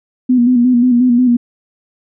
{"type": "tone with vibrato", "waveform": "sine", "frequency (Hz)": 245.9, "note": "B3", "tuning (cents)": -7, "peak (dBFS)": -7, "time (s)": [0.29, 1.37], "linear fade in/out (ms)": 10, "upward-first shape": "square", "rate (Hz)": 5.6, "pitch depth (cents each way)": 46, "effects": []}